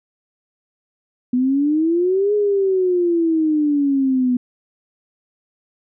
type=exponential two-way sweep; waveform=sine; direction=up then down; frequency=245.4 to 420 to 245.4 Hz; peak=-14 dBFS; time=1.33-4.37 s; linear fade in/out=5 ms; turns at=2.34 s; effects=none